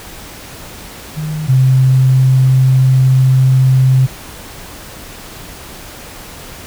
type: tone pair in turn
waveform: sine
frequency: 154.4 / 130.71 Hz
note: D#3 / C3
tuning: -13 / -1 cents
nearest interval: minor third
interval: 288 cents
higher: first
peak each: -17 / -6 dBFS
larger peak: second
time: 1.16-1.48 / 1.48-4.07 s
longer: second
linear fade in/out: 20 ms
effects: pink hiss -32 dBFS RMS until 6.66 s